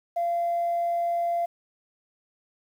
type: tone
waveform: sine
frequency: 688 Hz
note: F5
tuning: 26 cents flat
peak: -22 dBFS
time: 0.16-1.46 s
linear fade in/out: 10 ms
effects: tanh soft clip ceiling -19 dBFS + 9-bit